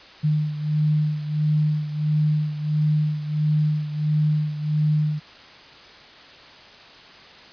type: beating tone pair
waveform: sine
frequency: 151.5 / 153 Hz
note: D#3 / D#3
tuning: -46 / -29 cents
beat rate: 1.5 Hz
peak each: -20 / -25 dBFS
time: 0.23-5.2 s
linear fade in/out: 20 ms
effects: white hiss -45 dBFS RMS until 7.52 s + resampled to 11025 Hz